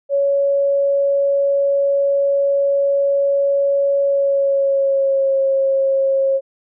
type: tone with pitch glide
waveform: sine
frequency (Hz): 559 to 541.5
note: C#5 to C#5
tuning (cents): +14 to -41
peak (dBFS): -13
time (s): 0.09-6.41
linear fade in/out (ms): 50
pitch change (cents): -55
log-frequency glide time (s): 4.03-5.38
effects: none